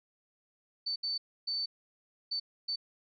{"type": "tone bursts at uneven times", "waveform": "sine", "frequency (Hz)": 4532, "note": "C#8", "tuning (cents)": 37, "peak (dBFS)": -31, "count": 5, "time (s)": [[0.86, 0.96], [1.03, 1.18], [1.47, 1.66], [2.31, 2.4], [2.68, 2.76]], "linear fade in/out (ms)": 10, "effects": []}